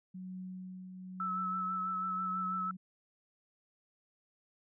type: tone with tremolo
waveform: sine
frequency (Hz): 185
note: F#3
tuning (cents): 0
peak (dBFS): -40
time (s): 0.14-2.77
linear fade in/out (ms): 10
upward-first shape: triangle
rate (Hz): 0.97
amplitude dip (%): 45
type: tone with vibrato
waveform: sine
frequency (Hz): 1308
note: E6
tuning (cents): -14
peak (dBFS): -33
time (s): 1.2-2.71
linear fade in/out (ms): 2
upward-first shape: sine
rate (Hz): 6.1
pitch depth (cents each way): 28
effects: none